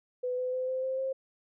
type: tone with pitch steps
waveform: sine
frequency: 499.5 / 505.6 / 511.8 / 518 / 524.3 / 530.7 Hz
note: B4 / B4 / C5 / C5 / C5 / C5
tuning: +20 / +41 / -38 / -17 / +3 / +24 cents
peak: -29 dBFS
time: 0.23-1.13 s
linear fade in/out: 10 ms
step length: 150 ms
effects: none